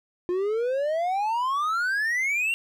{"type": "exponential sweep", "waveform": "triangle", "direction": "up", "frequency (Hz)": [349.2, 2794], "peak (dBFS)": -21, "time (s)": [0.29, 2.54], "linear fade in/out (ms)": 0, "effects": []}